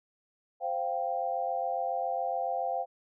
sine chord, C suspended fourth, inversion none, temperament just, 523.3 / 697.7 / 784.9 Hz, C5 / F5 / G5, 0 / -2 / +2 cents, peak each -35 / -32 / -33 dBFS, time 0.6-2.86 s, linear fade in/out 50 ms, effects none

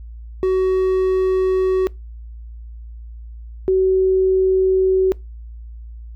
triangle / sine tone pair in turn, 375.2 / 377.2 Hz, F#4 / F#4, +24 / +33 cents, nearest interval unison, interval 9 cents, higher second, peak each -12 dBFS, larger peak neither, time 0.43-1.87 / 3.68-5.12 s, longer neither, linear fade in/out 0 ms, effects noise-tail reverb RT60 0.2 s tail -23 dB re dry + added 57 Hz sine -32 dBFS peak until 6.15 s

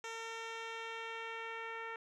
10% pulse tone with low-pass filter sweep, 454.2 Hz, A#4, 45 cents flat, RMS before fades -44 dBFS, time 0.04-1.96 s, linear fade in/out 2 ms, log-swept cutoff 6100 to 2000 Hz, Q 1.3, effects none

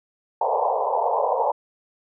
white band-pass noise, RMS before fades -22 dBFS, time 0.41-1.52 s, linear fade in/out 5 ms, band 440 to 1000 Hz, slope 96 dB/octave, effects none

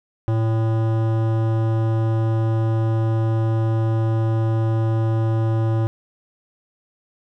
sine tone with hard clipping, 111.9 Hz, A2, 30 cents sharp, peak -19 dBFS, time 0.28-5.87 s, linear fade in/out 0 ms, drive 16 dB, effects none

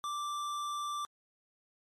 sine tone with hard clipping, 1174.7 Hz, D6, in tune, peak -36 dBFS, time 0.04-1.05 s, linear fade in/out 0 ms, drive 14 dB, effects MP3 64 kbps

